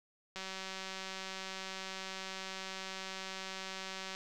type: click train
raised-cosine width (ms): 0.2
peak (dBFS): -25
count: 721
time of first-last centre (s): 0.36-4.149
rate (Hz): 190
effects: none